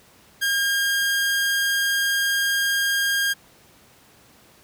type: tone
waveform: sawtooth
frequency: 1615 Hz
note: G#6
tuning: 49 cents flat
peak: -16 dBFS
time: 0.41-3.34 s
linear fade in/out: 20 ms
effects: pink hiss -53 dBFS RMS until 4.63 s + high-pass 80 Hz 12 dB/octave